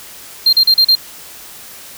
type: tone bursts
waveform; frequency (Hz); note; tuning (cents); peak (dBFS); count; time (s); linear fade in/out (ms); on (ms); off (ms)
triangle; 4186; C8; 0; -5; 5; 0.46-0.953; 5; 69; 37
effects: white hiss -35 dBFS RMS until 1.97 s